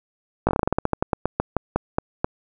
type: slowing click train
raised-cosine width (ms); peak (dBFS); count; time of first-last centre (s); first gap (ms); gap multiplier
1; -5; 20; 0.47-2.245; 18; 1.16
effects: none